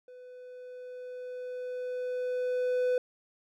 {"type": "tone with level ramp", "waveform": "triangle", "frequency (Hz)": 500, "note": "B4", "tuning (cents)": 21, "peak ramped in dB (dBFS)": [-45, -22], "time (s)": [0.08, 2.98], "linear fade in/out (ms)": 2, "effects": []}